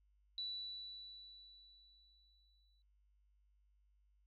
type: tone with exponential decay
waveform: sine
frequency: 3953 Hz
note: B7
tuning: 1 cent sharp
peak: -39 dBFS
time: 0.38-2.82 s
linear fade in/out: 1 ms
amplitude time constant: 530 ms
effects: added 50 Hz sine -70 dBFS peak until 4.26 s + MP3 96 kbps